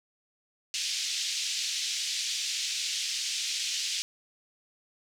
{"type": "band-pass noise", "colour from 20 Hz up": "white", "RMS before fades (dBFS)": -32, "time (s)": [0.74, 4.02], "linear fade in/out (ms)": 0, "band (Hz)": [2600, 6400], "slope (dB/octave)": 24, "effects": []}